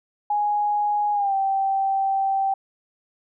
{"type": "tone with pitch glide", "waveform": "sine", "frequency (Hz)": [830, 778.9], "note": ["G#5", "G5"], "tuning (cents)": [-1, -11], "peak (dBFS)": -19, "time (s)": [0.3, 2.54], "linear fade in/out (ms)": 5, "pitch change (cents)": -110, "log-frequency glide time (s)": [1.13, 1.34], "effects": []}